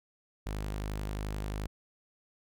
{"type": "tone", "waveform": "sawtooth", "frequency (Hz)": 51.4, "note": "G#1", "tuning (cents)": -17, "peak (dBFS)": -30, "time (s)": [0.46, 1.67], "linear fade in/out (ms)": 5, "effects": []}